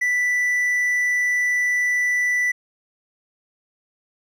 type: tone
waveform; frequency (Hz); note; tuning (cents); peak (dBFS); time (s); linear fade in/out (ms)
triangle; 1975.5; B6; 0; -16; 0.01-2.52; 10
effects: none